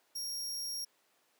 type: tone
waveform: sawtooth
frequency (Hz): 5588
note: F8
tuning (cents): 0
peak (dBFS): -34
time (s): 0.15-0.85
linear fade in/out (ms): 10
effects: pink hiss -71 dBFS RMS until 1.39 s + high-pass 400 Hz 12 dB/octave